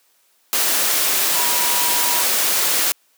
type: tone in noise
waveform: sine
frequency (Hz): 966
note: B5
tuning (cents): -39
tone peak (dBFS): -26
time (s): 1.35-2.22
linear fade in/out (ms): 0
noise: white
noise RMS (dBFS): -18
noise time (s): 0.53-2.92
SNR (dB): -11
effects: white hiss -60 dBFS RMS until 3.17 s + high-pass 300 Hz 12 dB/octave